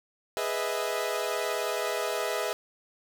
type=chord; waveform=sawtooth; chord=E major seventh; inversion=first; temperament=equal with one note detuned; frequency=415.3 / 493.9 / 620.1 / 659.3 Hz; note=G#4 / B4 / D#5 / E5; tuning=0 / 0 / -6 / 0 cents; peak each=-30 dBFS; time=0.37-2.53 s; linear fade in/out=0 ms; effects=none